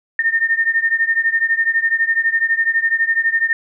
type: beating tone pair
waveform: sine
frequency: 1817 / 1829 Hz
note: A#6 / A#6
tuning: -45 / -33 cents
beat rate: 12 Hz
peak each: -16 / -18 dBFS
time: 0.19-3.53 s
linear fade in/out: 2 ms
effects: none